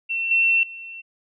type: tone with level steps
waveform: sine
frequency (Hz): 2703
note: E7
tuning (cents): +43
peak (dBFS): -22 / -15 / -34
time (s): 0.09-1.02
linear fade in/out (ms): 20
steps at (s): 0.31 / 0.63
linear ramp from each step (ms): 2
effects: none